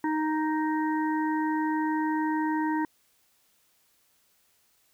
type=harmonic tone; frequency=311.1 Hz; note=D#4; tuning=in tune; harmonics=1 / 3 / 5 / 6; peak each=-26 / -30 / -40 / -38 dBFS; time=0.04-2.85 s; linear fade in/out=2 ms; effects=white hiss -67 dBFS RMS until 4.93 s